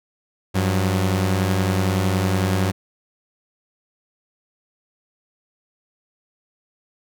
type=tone pair together; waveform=sawtooth; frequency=96.1 / 181.41 Hz; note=G2 / F#3; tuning=-34 / -34 cents; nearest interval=major seventh; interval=1100 cents; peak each=-15 / -20 dBFS; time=0.54-2.72 s; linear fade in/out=20 ms; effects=none